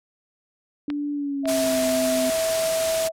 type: tone with pitch glide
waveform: sine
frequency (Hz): 290.7 to 257.5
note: D4 to C4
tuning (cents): -18 to -28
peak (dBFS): -24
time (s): 0.88-2.3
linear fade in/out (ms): 2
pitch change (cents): -210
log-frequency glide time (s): 1.13-1.82
type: clicks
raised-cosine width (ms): 0.3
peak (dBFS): -17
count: 3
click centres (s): 0.902 / 1.456 / 1.892
type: tone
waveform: sine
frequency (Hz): 649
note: E5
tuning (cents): -27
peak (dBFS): -21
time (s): 1.43-3.12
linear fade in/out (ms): 50
type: noise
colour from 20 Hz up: white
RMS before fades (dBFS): -27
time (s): 1.47-3.09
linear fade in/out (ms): 20
effects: low-pass 11000 Hz 12 dB/octave